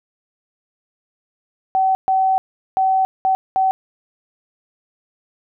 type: tone bursts at uneven times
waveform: sine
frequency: 762 Hz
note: G5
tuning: 49 cents flat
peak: -13 dBFS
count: 5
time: 1.75-1.95 / 2.08-2.38 / 2.77-3.05 / 3.25-3.35 / 3.56-3.71 s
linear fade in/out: 0 ms
effects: none